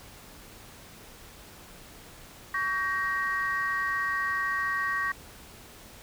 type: chord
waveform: sine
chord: G diminished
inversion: second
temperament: just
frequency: 1128.9 / 1568 / 1881.6 Hz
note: Db6 / G6 / Bb6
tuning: +31 / 0 / +16 cents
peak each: -30 / -33 / -28 dBFS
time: 2.54-5.12 s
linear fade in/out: 5 ms
effects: tanh soft clip ceiling -19 dBFS + pink hiss -49 dBFS RMS until 6.02 s